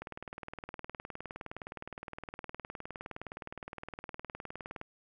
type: click train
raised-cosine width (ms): 0.5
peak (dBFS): -26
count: 94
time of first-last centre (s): 0.02-4.814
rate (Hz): 19.4
effects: none